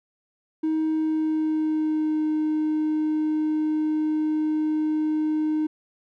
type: tone with pitch glide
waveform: triangle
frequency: 315.1 to 308.6 Hz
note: D#4 to D#4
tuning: +22 to -14 cents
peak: -18 dBFS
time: 0.63-5.67 s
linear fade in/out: 10 ms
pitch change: -36 cents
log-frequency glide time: 0.84-2.25 s
effects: tanh soft clip ceiling -16 dBFS